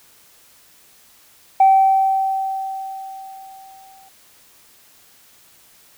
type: tone with exponential decay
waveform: sine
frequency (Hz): 772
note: G5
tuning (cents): -27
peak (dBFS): -6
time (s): 1.6-4.09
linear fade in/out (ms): 5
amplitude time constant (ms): 540
effects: tanh soft clip ceiling -5 dBFS + white hiss -51 dBFS RMS until 5.97 s